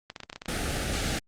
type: clicks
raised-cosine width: 0.2 ms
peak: -20 dBFS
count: 11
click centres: 0.101 / 0.162 / 0.203 / 0.234 / 0.299 / 0.329 / 0.36 / 0.419 / 0.458 / 0.501 / 0.539 s
type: band-stop noise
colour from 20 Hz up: pink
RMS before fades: -29 dBFS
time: 0.48-1.19 s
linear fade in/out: 5 ms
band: 850 to 1200 Hz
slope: 96 dB/octave
effects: low-pass 9000 Hz 12 dB/octave + Opus 32 kbps